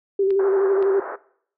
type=tone with vibrato; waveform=sine; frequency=390 Hz; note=G4; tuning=9 cents flat; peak=-16 dBFS; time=0.19-1 s; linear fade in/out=5 ms; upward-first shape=square; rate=12 Hz; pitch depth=31 cents each way
type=clicks; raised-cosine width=0.3 ms; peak=-24 dBFS; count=2; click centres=0.306 / 0.826 s
type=band-pass noise; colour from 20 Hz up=pink; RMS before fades=-32 dBFS; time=0.39-1.16 s; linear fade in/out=5 ms; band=370 to 1600 Hz; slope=48 dB/octave
effects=noise-tail reverb RT60 0.6 s tail -19 dB re dry